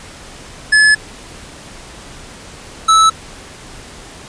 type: tone pair in turn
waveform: square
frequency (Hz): 1716 / 1307.6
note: A6 / E6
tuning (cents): -44 / -14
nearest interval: perfect fourth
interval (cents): 470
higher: first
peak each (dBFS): -7 / -7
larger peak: neither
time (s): 0.72-0.95 / 2.88-3.1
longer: first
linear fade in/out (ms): 10
effects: pink hiss -35 dBFS RMS until 4.28 s + resampled to 22050 Hz